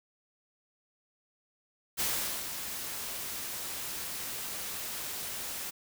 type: noise with ADSR envelope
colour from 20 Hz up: white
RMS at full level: -30 dBFS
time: 1.97-5.71 s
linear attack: 32 ms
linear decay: 420 ms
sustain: -8 dB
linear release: 18 ms
effects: none